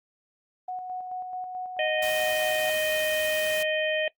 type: tone with tremolo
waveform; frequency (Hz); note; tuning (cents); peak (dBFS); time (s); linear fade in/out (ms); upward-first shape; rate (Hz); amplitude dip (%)
sine; 736; F#5; -9; -30; 0.68-2.7; 5; square; 4.6; 35
type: harmonic tone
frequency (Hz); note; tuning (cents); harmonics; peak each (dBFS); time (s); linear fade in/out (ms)
620; D#5; -6; 1 / 3 / 4 / 5; -26 / -31 / -32 / -33; 1.79-4.08; 2
type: noise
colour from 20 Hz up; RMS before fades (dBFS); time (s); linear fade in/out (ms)
white; -36; 2.02-3.63; 5
effects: noise-tail reverb RT60 0.1 s tail -20 dB re dry + Opus 32 kbps